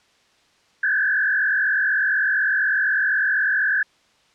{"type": "tone with frequency modulation", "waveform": "sine", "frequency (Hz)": 1619, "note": "G#6", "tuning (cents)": -45, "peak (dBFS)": -17, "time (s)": [0.83, 3.83], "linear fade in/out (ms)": 5, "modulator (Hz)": 44.1, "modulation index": 2.4, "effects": ["white hiss -59 dBFS RMS until 4.34 s", "low-pass 5000 Hz 12 dB/octave"]}